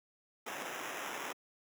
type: noise with sample-and-hold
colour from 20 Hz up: blue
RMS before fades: -41 dBFS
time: 0.46-1.33 s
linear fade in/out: 10 ms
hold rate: 4410 Hz
effects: high-pass 300 Hz 12 dB/octave